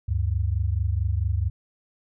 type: tone pair together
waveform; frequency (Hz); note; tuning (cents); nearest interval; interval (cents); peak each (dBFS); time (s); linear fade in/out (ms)
sine; 73.51 / 98; D2 / G2; +2 / 0; perfect fourth; 498; -24 / -24; 0.08-1.5; 10
effects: none